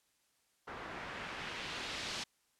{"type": "noise with low-pass filter sweep", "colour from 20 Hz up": "white", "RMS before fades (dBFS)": -43, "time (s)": [0.67, 2.24], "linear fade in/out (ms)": 10, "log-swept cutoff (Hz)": [1300, 4800], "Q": 1.1, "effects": ["white hiss -75 dBFS RMS until 2.59 s", "low-pass 11000 Hz 12 dB/octave"]}